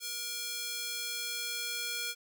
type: tone with high-pass filter sweep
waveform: square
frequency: 475 Hz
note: A#4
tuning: 33 cents sharp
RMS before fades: -37 dBFS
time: 0-2.15 s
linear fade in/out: 50 ms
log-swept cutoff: 3900 to 2400 Hz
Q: 0.86
effects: none